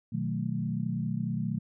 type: chord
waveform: sine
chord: B dominant seventh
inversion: none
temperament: equal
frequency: 123.47 / 155.56 / 185 / 220 Hz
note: B2 / D#3 / F#3 / A3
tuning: 0 / 0 / 0 / 0 cents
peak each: -34 dBFS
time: 0.12-1.59 s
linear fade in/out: 10 ms
effects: none